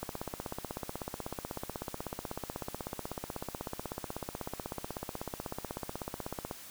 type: click train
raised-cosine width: 1 ms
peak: -22 dBFS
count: 106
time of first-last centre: 0.03-6.511 s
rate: 16.2 Hz
effects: white hiss -49 dBFS RMS until 6.7 s